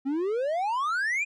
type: exponential sweep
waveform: triangle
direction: up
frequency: 260.6 to 2500 Hz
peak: -23 dBFS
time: 0.05-1.25 s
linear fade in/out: 20 ms
effects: resampled to 24000 Hz